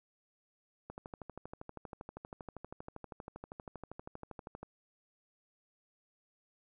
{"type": "click train", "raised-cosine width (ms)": 1, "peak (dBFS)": -30, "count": 48, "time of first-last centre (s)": [0.9, 4.63], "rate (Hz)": 12.6, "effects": []}